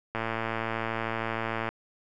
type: click train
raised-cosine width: 0.5 ms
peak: -15 dBFS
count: 175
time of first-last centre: 0.15-1.69 s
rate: 113 Hz
effects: none